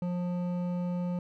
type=tone with hard clipping; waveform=sine; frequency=177.4 Hz; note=F3; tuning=27 cents sharp; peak=-31 dBFS; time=0.02-1.19 s; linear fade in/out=2 ms; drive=10 dB; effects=none